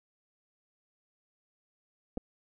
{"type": "clicks", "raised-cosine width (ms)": 2, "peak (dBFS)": -23, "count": 2, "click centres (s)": [2.173, 2.177], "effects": []}